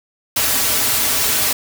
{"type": "noise with comb filter", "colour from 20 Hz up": "white", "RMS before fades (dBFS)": -17, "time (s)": [0.36, 1.53], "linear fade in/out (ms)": 5, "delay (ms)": 5.6, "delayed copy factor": -1, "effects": []}